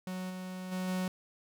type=tone with level steps; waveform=45% pulse; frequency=184.7 Hz; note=F#3; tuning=3 cents flat; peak=-36 / -39 / -33 / -31 dBFS; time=0.07-1.08 s; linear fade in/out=2 ms; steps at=0.29 / 0.71 / 0.87 s; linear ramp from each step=20 ms; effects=none